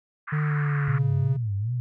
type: band-pass noise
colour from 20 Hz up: white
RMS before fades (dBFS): -35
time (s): 0.27-0.99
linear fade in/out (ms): 10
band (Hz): 1100 to 1900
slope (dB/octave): 48
type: tone with pitch glide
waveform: triangle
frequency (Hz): 150.4 to 136.33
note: D3 to C#3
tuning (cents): +42 to -28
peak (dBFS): -20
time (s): 0.32-1.37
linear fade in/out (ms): 10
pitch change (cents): -170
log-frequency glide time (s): 0.42-1.21
type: tone with vibrato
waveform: sine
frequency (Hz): 110.5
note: A2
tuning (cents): +8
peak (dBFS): -24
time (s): 0.88-1.8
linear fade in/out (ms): 0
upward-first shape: sine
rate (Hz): 2.6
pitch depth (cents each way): 200
effects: none